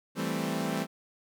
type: chord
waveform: sawtooth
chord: A minor seventh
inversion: second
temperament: equal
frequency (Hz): 164.81 / 196 / 220 / 261.6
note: E3 / G3 / A3 / C4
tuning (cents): 0 / 0 / 0 / 0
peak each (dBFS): -31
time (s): 0.15-0.87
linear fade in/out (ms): 50
effects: none